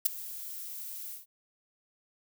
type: noise with ADSR envelope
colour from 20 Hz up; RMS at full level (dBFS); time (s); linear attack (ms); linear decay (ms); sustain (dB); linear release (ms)
violet; -21; 0.05-1.26; 10; 12; -20; 150
effects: none